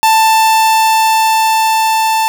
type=tone with level ramp; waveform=45% pulse; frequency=885 Hz; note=A5; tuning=10 cents sharp; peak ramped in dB=-6 to -10 dBFS; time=0.03-2.28 s; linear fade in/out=0 ms; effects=none